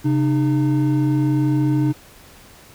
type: tone pair together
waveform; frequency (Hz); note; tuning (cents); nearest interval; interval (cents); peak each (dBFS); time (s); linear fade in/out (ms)
triangle; 135.1 / 304; C#3 / D#4; -44 / -40; octave + major second; 1404; -16 / -16; 0.04-1.93; 20
effects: pink hiss -46 dBFS RMS until 2.74 s